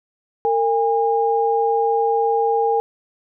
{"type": "tone pair together", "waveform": "sine", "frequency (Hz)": [456.3, 813], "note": ["A#4", "G#5"], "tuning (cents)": [-37, -37], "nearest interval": "minor seventh", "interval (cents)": 1000, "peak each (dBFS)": -18, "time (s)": [0.45, 2.8], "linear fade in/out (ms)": 0, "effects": []}